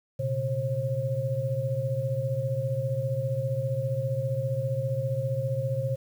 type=tone cluster; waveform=sine; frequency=119.2 / 134.2 / 536 Hz; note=A#2 / C3 / C5; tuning=+39 / +44 / +42 cents; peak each=-30 dBFS; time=0.19-5.96 s; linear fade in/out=10 ms; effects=9-bit